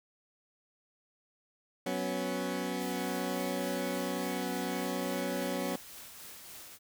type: chord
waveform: 20% pulse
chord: F# suspended fourth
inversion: none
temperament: equal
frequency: 185 / 246.9 / 277.2 Hz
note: F#3 / B3 / C#4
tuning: 0 / 0 / 0 cents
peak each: -32 dBFS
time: 1.86-5.76 s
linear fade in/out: 5 ms
type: noise with tremolo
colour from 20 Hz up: white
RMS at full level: -47 dBFS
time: 2.77-6.79 s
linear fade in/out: 50 ms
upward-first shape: triangle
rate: 3.5 Hz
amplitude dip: 35%
effects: none